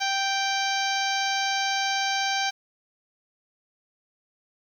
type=harmonic tone with a mistuned harmonic; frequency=783 Hz; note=G5; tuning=2 cents flat; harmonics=1 / 2 / 3 / 4 / 5 / 6 / 7 / 8; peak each=-27 / -30 / -32 / -33 / -34 / -35 / -35 / -36 dBFS; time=0-2.51 s; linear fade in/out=20 ms; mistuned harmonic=7; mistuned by=+18 cents; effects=9-bit